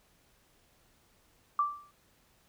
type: tone with exponential decay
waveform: sine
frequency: 1170 Hz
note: D6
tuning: 7 cents flat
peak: -22 dBFS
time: 1.59-1.91 s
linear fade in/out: 2 ms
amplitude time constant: 69 ms
effects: pink hiss -67 dBFS RMS until 2.48 s